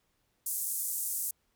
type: band-pass noise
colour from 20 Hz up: white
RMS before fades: -34 dBFS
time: 0.46-1.31 s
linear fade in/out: 5 ms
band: 7900 to 14000 Hz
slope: 24 dB/octave
effects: pink hiss -75 dBFS RMS until 1.55 s